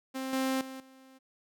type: tone with level steps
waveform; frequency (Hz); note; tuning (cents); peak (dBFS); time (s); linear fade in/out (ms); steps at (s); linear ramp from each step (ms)
sawtooth; 263.7; C4; +14; -30 / -24 / -37 / -50; 0.14-1.19; 20; 0.33 / 0.61 / 0.8; 2
effects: none